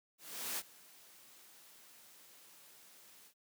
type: noise with ADSR envelope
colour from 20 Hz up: white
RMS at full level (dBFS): -38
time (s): 0.18-3.34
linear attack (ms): 400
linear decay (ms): 43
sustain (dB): -22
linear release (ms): 77
effects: high-pass 150 Hz 12 dB/octave